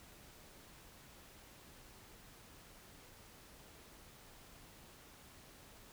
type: silence
effects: pink hiss -59 dBFS RMS until 5.92 s